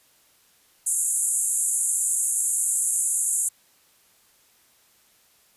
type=band-pass noise; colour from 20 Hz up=white; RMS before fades=-24 dBFS; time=0.86-3.49 s; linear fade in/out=10 ms; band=7000 to 11000 Hz; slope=96 dB/octave; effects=white hiss -60 dBFS RMS until 5.56 s + resampled to 32000 Hz